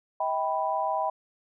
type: chord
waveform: sine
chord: Eb augmented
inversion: none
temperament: equal with one note detuned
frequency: 637.9 / 784 / 987.8 Hz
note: Eb5 / G5 / B5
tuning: +43 / 0 / 0 cents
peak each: -30 / -29 / -29 dBFS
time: 0.2-1.1 s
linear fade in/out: 5 ms
effects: none